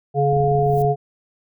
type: harmonic tone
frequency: 141.3 Hz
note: C#3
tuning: 34 cents sharp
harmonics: 1 / 3 / 5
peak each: -19 / -19 / -19 dBFS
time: 0.14-0.96 s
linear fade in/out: 50 ms
type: click train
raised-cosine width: 5 ms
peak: -21 dBFS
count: 15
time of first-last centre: 0.33-0.849 s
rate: 27 Hz
type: noise with exponential growth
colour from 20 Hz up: violet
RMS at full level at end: -38 dBFS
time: 0.55-0.82 s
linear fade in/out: 0 ms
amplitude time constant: 58 ms
effects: none